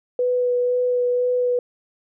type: tone with vibrato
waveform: sine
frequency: 493.9 Hz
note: B4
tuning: in tune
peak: -17 dBFS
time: 0.19-1.59 s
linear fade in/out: 2 ms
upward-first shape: sine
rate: 2 Hz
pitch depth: 11 cents each way
effects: none